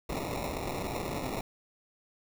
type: noise with sample-and-hold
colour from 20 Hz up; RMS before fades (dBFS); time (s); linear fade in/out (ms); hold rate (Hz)
blue; -35; 0.09-1.41; 5; 1575
effects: none